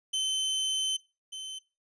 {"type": "tone pair in turn", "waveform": "sawtooth", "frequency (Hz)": [3071, 3071], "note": ["G7", "G7"], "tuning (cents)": [-36, -36], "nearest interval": "unison", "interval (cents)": 0, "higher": "neither", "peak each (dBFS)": [-24, -34], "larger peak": "first", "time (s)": [[0.13, 0.97], [1.32, 1.59]], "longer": "first", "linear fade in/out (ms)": 10, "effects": ["noise-tail reverb RT60 0.3 s tail -20 dB re dry", "resampled to 22050 Hz"]}